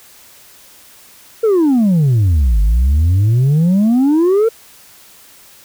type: exponential two-way sweep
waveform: sine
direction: down then up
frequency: 466.2 to 49 to 466.2 Hz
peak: -6 dBFS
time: 1.43-4.49 s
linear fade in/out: 10 ms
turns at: 2.61 s
effects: tanh soft clip ceiling -8 dBFS + white hiss -43 dBFS RMS until 5.64 s